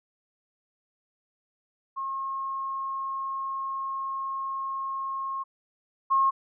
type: tone pair in turn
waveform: sine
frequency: 1079 / 1079 Hz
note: C#6 / C#6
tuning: -47 / -47 cents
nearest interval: unison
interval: 0 cents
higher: neither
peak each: -29 / -19 dBFS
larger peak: second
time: 1.96-5.44 / 6.1-6.31 s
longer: first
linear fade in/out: 20 ms
effects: none